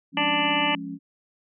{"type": "chord", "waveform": "sine", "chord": "Db major", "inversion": "first", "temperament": "equal", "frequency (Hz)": [174.61, 207.7, 277.2], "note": ["F3", "Ab3", "Db4"], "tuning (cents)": [0, 0, 0], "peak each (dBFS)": [-37, -38, -33], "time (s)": [0.12, 0.99], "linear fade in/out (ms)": 50}
{"type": "harmonic tone", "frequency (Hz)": 294.1, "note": "D4", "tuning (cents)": 3, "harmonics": [1, 2, 3, 4, 6, 7, 8, 9, 10], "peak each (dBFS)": [-30, -32, -26, -31, -32, -30, -30, -30, -27], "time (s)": [0.17, 0.75], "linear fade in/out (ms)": 2}
{"effects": []}